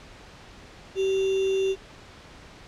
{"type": "tone with sample-and-hold", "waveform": "sine", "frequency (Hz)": 384.8, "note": "G4", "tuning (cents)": -32, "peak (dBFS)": -21, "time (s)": [0.95, 1.76], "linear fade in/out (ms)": 50, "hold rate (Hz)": 3150, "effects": ["pink hiss -47 dBFS RMS until 2.67 s", "low-pass 5000 Hz 12 dB/octave"]}